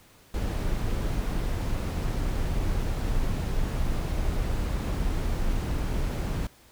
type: noise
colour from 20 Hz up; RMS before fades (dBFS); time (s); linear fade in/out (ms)
brown; -27; 0.34-6.47; 2
effects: pink hiss -56 dBFS RMS until 6.71 s